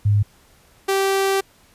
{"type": "tone pair in turn", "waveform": ["sine", "sawtooth"], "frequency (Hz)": [103.1, 389.3], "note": ["G#2", "G4"], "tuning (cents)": [-12, -12], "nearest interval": "octave + major seventh", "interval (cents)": 2300, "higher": "second", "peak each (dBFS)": -13, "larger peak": "neither", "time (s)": [[0.05, 0.23], [0.88, 1.41]], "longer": "second", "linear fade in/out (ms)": 10, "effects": ["pink hiss -54 dBFS RMS until 1.74 s", "resampled to 32000 Hz"]}